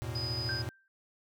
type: chord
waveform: square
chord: E suspended fourth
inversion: none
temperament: equal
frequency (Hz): 82.41 / 110 / 123.47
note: E2 / A2 / B2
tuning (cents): 0 / 0 / 0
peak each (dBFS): -43 / -39 / -39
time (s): 0.02-0.69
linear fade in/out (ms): 0
type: tone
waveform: sine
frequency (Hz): 4978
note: D#8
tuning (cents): 0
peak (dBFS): -35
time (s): 0.15-0.62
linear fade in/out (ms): 5
type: tone with exponential decay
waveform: sine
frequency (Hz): 1568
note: G6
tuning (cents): 0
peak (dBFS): -32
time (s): 0.49-0.88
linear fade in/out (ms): 1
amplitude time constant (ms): 83
effects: none